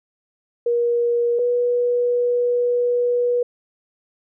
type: tone pair in turn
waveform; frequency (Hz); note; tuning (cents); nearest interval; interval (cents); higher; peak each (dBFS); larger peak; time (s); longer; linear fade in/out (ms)
sine; 475.2 / 486; A#4 / B4; +33 / -28; unison; 39; second; -16; neither; 0.66-1.39 / 1.39-3.43; second; 5
effects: none